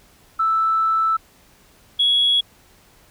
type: tone pair in turn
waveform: sine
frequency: 1318.5 / 3346 Hz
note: E6 / G#7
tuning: 0 / +12 cents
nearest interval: octave + major third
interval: 1612 cents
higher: second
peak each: -15 / -13 dBFS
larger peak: second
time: 0.39-1.17 / 1.99-2.41 s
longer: first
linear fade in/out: 10 ms
effects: tanh soft clip ceiling -9 dBFS + pink hiss -53 dBFS RMS until 3.1 s